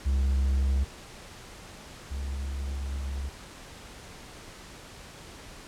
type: tone pair in turn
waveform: triangle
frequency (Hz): 67.2 / 68.34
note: C2 / C#2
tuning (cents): +47 / -24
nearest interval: unison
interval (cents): 29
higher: second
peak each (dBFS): -20 / -28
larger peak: first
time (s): 0.05-0.85 / 2.1-3.3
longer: second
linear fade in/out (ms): 20
effects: pink hiss -46 dBFS RMS until 5.67 s + low-pass 9000 Hz 12 dB/octave